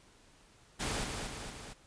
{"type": "noise with echo", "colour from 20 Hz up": "pink", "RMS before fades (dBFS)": -35, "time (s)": [0.79, 1.05], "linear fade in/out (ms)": 20, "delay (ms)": 230, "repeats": 3, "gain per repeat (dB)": -4, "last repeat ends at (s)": 1.74, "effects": ["pink hiss -62 dBFS RMS until 1.86 s", "resampled to 22050 Hz"]}